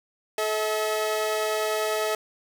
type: tone pair together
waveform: sawtooth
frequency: 432 / 643 Hz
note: A4 / E5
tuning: -32 / -43 cents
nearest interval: perfect fifth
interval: 689 cents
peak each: -23 dBFS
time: 0.38-2.15 s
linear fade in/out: 2 ms
effects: none